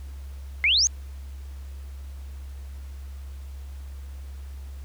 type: exponential sweep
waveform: sine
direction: up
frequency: 2054 to 6710 Hz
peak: -17 dBFS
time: 0.64-0.87 s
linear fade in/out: 0 ms
effects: added 68 Hz sine -35 dBFS peak until 4.84 s + pink hiss -55 dBFS RMS until 4.84 s